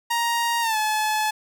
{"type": "tone with pitch glide", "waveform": "sawtooth", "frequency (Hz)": [937, 859.2], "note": ["A#5", "A5"], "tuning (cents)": [9, -41], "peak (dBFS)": -17, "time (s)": [0.1, 1.31], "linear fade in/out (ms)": 10, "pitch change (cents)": -150, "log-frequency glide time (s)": [0.61, 0.77], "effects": []}